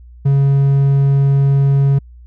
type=tone; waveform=triangle; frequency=138.59 Hz; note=C#3; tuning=in tune; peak=-7 dBFS; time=0.25-1.99 s; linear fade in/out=10 ms; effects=added 60 Hz sine -36 dBFS peak until 2.26 s

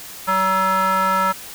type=tone with band-pass filter; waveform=square; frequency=189.3 Hz; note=F#3; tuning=40 cents sharp; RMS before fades=-18 dBFS; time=0.27-1.33 s; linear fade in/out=20 ms; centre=1200 Hz; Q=5.2; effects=white hiss -36 dBFS RMS until 1.54 s

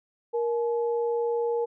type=tone pair together; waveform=sine; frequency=470 / 853.6 Hz; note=A#4 / G#5; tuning=+14 / +47 cents; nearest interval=minor seventh; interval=1033 cents; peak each=-24 / -34 dBFS; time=0.33-1.66 s; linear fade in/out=20 ms; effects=none

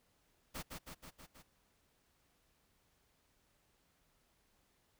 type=noise with echo; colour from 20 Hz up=pink; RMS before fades=-44 dBFS; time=0.54-0.63 s; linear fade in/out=20 ms; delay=160 ms; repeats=5; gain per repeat=-3 dB; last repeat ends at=1.43 s; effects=pink hiss -75 dBFS RMS until 4.99 s

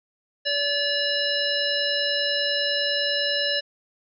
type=harmonic tone with a mistuned harmonic; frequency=575 Hz; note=D5; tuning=37 cents flat; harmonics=1 / 3 / 5 / 7 / 9; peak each=-28 / -28 / -28 / -28 / -28 dBFS; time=0.45-3.61 s; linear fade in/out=20 ms; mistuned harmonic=9; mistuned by=+30 cents; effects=none

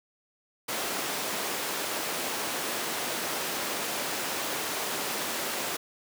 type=high-pass noise; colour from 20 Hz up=pink; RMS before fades=-32 dBFS; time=0.68-5.77 s; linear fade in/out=10 ms; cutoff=340 Hz; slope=12 dB/octave; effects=none

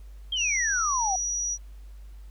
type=exponential sweep; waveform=sine; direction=down; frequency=3262 to 722 Hz; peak=-25 dBFS; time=0.32-1.16 s; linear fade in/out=5 ms
type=tone; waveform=sine; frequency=5810 Hz; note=F#8; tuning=32 cents flat; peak=-26 dBFS; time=0.36-1.58 s; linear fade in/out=50 ms
effects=added 50 Hz sine -41 dBFS peak until 2.3 s + pink hiss -63 dBFS RMS until 2.3 s

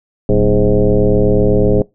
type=tone with frequency modulation; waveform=sine; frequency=196 Hz; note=G3; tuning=in tune; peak=-8 dBFS; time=0.29-1.82 s; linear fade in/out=2 ms; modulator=108 Hz; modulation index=3.2; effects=noise-tail reverb RT60 0.2 s tail -22 dB re dry

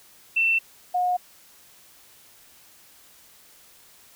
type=tone pair in turn; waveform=sine; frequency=2685 / 721.7 Hz; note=E7 / F#5; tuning=+31 / -43 cents; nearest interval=octave + major seventh; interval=2274 cents; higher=first; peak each=-18 / -20 dBFS; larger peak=first; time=0.36-0.59 / 0.94-1.17 s; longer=neither; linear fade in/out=10 ms; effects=white hiss -53 dBFS RMS until 4.15 s

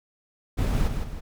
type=noise with echo; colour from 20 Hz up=brown; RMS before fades=-23 dBFS; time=0.57-0.89 s; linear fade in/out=20 ms; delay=160 ms; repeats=2; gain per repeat=-6 dB; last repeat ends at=1.21 s; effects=none

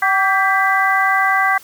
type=tone cluster; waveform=sine; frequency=766 / 1154 / 1584 / 1985 Hz; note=G5 / D6 / G6 / B6; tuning=-40 / -31 / +18 / +8 cents; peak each=-18 dBFS; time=0.02-1.58 s; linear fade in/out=5 ms; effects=white hiss -43 dBFS RMS until 1.63 s + high-pass 60 Hz 12 dB/octave

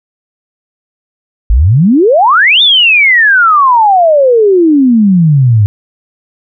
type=exponential two-way sweep; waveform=sine; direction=up then down; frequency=49 to 3649 to 99.4 Hz; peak=-3 dBFS; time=1.5-5.66 s; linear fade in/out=0 ms; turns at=2.62 s; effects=none

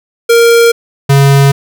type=tone pair in turn; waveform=square; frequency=466.2 / 138.86 Hz; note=A#4 / C#3; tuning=0 / +3 cents; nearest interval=octave + major sixth; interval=2097 cents; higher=first; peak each=-4 dBFS; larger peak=neither; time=0.29-0.72 / 1.09-1.52 s; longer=neither; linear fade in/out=10 ms; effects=none

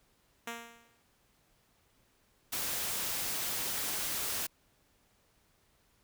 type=tone with exponential decay; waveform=5% pulse; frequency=233.1 Hz; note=A#3; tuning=in tune; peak=-25 dBFS; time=0.47-1.03 s; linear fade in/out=5 ms; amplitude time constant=120 ms
type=noise; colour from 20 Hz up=white; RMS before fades=-35 dBFS; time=2.52-4.47 s; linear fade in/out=10 ms
effects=pink hiss -70 dBFS RMS until 6.03 s

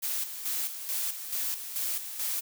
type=noise with tremolo; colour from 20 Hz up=blue; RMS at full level=-31 dBFS; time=0.02-2.41 s; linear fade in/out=20 ms; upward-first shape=square; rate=2.3 Hz; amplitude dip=60%; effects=none

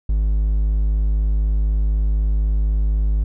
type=tone; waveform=triangle; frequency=52 Hz; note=G#1; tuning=3 cents sharp; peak=-13 dBFS; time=0.09-3.24 s; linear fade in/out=5 ms; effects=none

